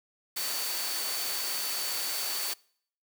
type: tone in noise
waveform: sine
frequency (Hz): 4511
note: C#8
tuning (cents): +29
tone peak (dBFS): -36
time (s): 0.36-2.54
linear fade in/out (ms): 10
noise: white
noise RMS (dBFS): -33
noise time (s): 0.36-2.54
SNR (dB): -6
effects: noise-tail reverb RT60 0.6 s tail -25 dB re dry + high-pass 400 Hz 12 dB/octave